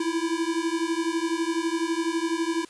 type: beating tone pair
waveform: square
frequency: 325.4 / 337.4 Hz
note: E4 / E4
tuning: -22 / +40 cents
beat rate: 12 Hz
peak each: -28 dBFS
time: 0-2.65 s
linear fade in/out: 5 ms
effects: white hiss -52 dBFS RMS until 2.69 s + resampled to 22050 Hz